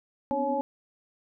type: tone cluster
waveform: sine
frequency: 250.2 / 260 / 291.5 / 552 / 851 Hz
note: B3 / C4 / D4 / C#5 / G#5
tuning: +23 / -11 / -13 / -7 / +42 cents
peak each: -36 / -34 / -35 / -29 / -29 dBFS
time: 0.31-0.61 s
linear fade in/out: 0 ms
effects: none